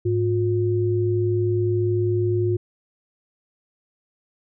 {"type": "tone pair together", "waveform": "sine", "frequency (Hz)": [105.99, 356.5], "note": ["G#2", "F4"], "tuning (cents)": [36, 36], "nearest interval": "octave + major sixth", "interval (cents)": 2100, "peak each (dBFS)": -21, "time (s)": [0.05, 2.57], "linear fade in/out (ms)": 10, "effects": []}